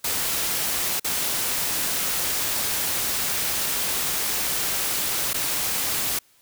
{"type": "noise with dropouts", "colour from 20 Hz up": "white", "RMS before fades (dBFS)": -25, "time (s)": [0.04, 6.19], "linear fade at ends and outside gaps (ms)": 5, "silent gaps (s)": [[0.998, 1.044], [5.333, 5.342]], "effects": ["white hiss -59 dBFS RMS until 6.41 s"]}